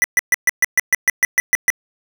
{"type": "tone bursts", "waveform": "square", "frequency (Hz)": 1975.5, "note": "B6", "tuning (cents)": 0, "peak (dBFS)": -11, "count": 12, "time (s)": [0.02, 1.702], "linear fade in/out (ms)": 0, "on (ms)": 21, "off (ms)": 130, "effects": []}